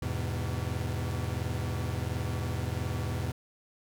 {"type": "chord", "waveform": "40% pulse", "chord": "E major", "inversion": "none", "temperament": "equal with one note detuned", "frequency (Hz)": [82.41, 103.83, 126.72], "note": ["E2", "G#2", "B2"], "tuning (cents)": [0, 0, 45], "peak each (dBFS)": -34, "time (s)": [0.02, 3.32], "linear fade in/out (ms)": 5, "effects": []}